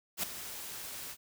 white noise with ADSR envelope, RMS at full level -31 dBFS, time 0.17-1.17 s, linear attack 63 ms, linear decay 4 ms, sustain -12 dB, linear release 61 ms, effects none

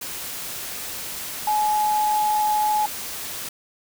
sine tone in noise, 847 Hz, G#5, 34 cents sharp, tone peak -18 dBFS, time 1.47-2.86 s, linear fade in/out 5 ms, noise white, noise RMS -32 dBFS, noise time 0.01-3.49 s, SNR +11 dB, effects none

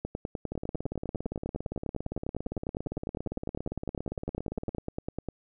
two click trains, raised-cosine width 2 ms, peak -19 / -21 dBFS, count 53 / 75, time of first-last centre 0.05-5.287 / 0.52-4.749 s, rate 9.93 / 17.5 Hz, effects none

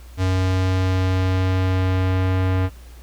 square tone with low-pass filter sweep, 93.2 Hz, F#2, 13 cents sharp, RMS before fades -19 dBFS, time 0.17-2.7 s, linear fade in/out 50 ms, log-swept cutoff 6400 to 2400 Hz, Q 0.8, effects added 60 Hz sine -38 dBFS peak until 3.02 s + pink hiss -50 dBFS RMS until 3.02 s

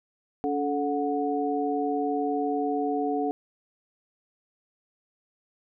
sine tone cluster, 284.1 / 435.4 / 732 Hz, C#4 / A4 / F#5, +43 / -18 / -19 cents, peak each -28 / -29 / -29 dBFS, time 0.44-3.31 s, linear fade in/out 0 ms, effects none

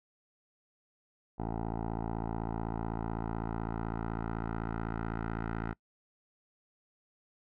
10% pulse tone with low-pass filter sweep, 55.9 Hz, A1, 28 cents sharp, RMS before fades -36 dBFS, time 1.38-5.74 s, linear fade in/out 20 ms, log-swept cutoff 800 to 1500 Hz, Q 2.1, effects noise-tail reverb RT60 0.1 s tail -25 dB re dry

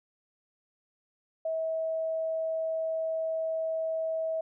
sine tone, 645 Hz, E5, 38 cents flat, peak -28 dBFS, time 1.45-4.41 s, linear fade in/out 5 ms, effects none

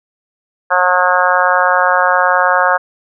harmonic tone, 181 Hz, F#3, 38 cents flat, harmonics 3 / 4 / 5 / 6 / 7 / 8 / 9, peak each -17 / -17 / -17 / -17 / -17 / -17 / -17 dBFS, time 0.7-2.78 s, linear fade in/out 20 ms, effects none

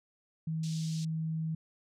sine tone, 160 Hz, D#3, 49 cents sharp, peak -31 dBFS, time 0.47-1.55 s, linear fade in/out 5 ms
pink band-pass noise, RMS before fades -48 dBFS, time 0.63-1.05 s, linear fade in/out 5 ms, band 3700 to 7300 Hz, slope 24 dB/octave
effects none

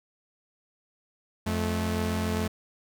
sawtooth tone pair together, 87.31 / 216.9 Hz, F2 / A3, 0 / -25 cents, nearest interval octave + major third, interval 1575 cents, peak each -25 dBFS, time 1.46-2.48 s, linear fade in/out 10 ms, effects none

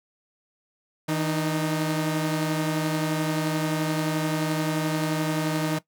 sawtooth tone pair together, 159.1 / 306.7 Hz, D#3 / D#4, +39 / -25 cents, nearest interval major seventh, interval 1136 cents, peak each -22 / -23 dBFS, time 1.08-5.79 s, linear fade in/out 10 ms, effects noise-tail reverb RT60 0.1 s tail -17 dB re dry

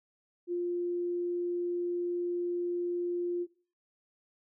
sine tone, 350.6 Hz, F4, 7 cents sharp, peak -29 dBFS, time 0.47-3.47 s, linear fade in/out 50 ms, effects noise-tail reverb RT60 0.4 s tail -17 dB re dry

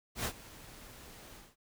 pink noise with ADSR envelope, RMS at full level -33 dBFS, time 0.15-1.56 s, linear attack 99 ms, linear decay 72 ms, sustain -19 dB, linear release 200 ms, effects none

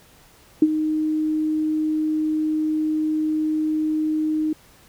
sine tone with ADSR envelope, 310 Hz, D#4, 6 cents flat, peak -8 dBFS, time 0.62-4.53 s, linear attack 4 ms, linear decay 42 ms, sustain -11 dB, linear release 4 ms, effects pink hiss -52 dBFS RMS until 4.88 s

